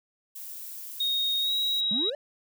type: noise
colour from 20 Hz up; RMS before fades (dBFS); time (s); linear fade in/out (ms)
violet; -40; 0.35-1.81; 10
type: tone with pitch glide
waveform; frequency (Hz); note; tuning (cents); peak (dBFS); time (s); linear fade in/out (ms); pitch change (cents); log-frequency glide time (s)
sine; 3729 to 3832; A#7 to A#7; 0 to +47; -24; 1-2.1; 5; +47; 1.4-1.52
type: exponential sweep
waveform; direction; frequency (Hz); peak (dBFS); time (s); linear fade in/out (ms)
triangle; up; 189.8 to 613; -29; 1.91-2.15; 2
effects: none